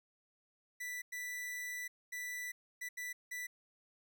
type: tone bursts at uneven times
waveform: 45% pulse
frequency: 1975.5 Hz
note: B6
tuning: in tune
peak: -40 dBFS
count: 6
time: 0.8-1.02 / 1.12-1.88 / 2.12-2.52 / 2.81-2.89 / 2.97-3.13 / 3.31-3.47 s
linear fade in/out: 10 ms
effects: none